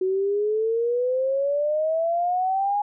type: exponential sweep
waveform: sine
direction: up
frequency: 370 to 830.6 Hz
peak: -20 dBFS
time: 0.01-2.82 s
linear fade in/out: 5 ms
effects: none